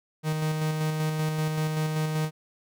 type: tone with tremolo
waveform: 45% pulse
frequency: 155.56 Hz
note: D#3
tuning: in tune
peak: -24 dBFS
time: 0.23-2.31 s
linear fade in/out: 50 ms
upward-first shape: square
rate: 5.2 Hz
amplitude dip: 30%
effects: none